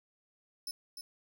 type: tone with echo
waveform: sawtooth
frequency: 5270 Hz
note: E8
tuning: 1 cent flat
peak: -34 dBFS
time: 0.67-0.71 s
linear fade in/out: 2 ms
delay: 300 ms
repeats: 1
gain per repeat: -6 dB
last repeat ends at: 1.01 s
effects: none

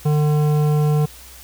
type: tone with hard clipping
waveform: sine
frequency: 150 Hz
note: D3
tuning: 37 cents sharp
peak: -16 dBFS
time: 0.05-1.06 s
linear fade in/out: 10 ms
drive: 12 dB
effects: added 62 Hz sine -44 dBFS peak until 1.43 s + white hiss -42 dBFS RMS until 1.43 s

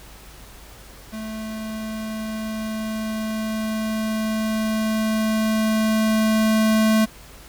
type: tone with level ramp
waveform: square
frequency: 218.6 Hz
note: A3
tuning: 11 cents flat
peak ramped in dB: -30 to -15 dBFS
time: 1.12-7.06 s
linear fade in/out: 20 ms
effects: added 50 Hz sine -45 dBFS peak until 7.48 s + pink hiss -45 dBFS RMS until 7.48 s

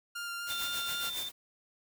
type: tone with vibrato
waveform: sawtooth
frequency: 1396.9 Hz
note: F6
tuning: in tune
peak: -33 dBFS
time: 0.15-1.1 s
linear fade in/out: 10 ms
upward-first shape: square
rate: 4 Hz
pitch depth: 8 cents each way
type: noise with tremolo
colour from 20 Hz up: white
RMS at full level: -38 dBFS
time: 0.46-1.32 s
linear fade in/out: 50 ms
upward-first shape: sine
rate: 7.2 Hz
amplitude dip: 60%
type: tone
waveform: sine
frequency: 3574 Hz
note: A7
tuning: 26 cents sharp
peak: -36 dBFS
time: 0.5-1.29 s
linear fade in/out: 5 ms
effects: none

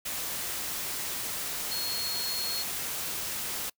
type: tone in noise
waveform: sine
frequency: 4305 Hz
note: C8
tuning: 49 cents sharp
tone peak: -32 dBFS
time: 1.71-2.63 s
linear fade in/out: 10 ms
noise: white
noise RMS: -34 dBFS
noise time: 0.05-3.7 s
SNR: -1 dB
effects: noise-tail reverb RT60 0.1 s tail -25 dB re dry

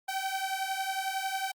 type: beating tone pair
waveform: sawtooth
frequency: 765 / 776 Hz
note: G5 / G5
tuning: -42 / -18 cents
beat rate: 11 Hz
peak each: -30 dBFS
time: 0.08-1.52 s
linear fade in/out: 10 ms
effects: Opus 48 kbps

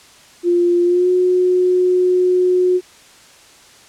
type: tone with pitch glide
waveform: sine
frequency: 349.2 to 363.8 Hz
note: F4 to F#4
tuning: 0 to -29 cents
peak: -11 dBFS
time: 0.43-2.81 s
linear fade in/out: 50 ms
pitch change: +71 cents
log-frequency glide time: 0.84-1.09 s
effects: white hiss -45 dBFS RMS until 3.88 s + low-pass 8000 Hz 12 dB/octave

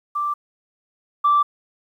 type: tone pair in turn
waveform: sine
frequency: 1174.7 / 1168.6 Hz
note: D6 / D6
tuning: 0 / -9 cents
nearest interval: unison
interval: 9 cents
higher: first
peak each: -20 / -12 dBFS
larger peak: second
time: 0.15-0.34 / 1.24-1.43 s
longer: neither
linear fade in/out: 10 ms
effects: tanh soft clip ceiling -9 dBFS + 9-bit

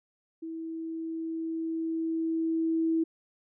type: tone with level ramp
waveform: sine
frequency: 325.5 Hz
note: E4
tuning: 22 cents flat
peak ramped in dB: -35 to -23 dBFS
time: 0.42-3.04 s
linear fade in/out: 10 ms
effects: none

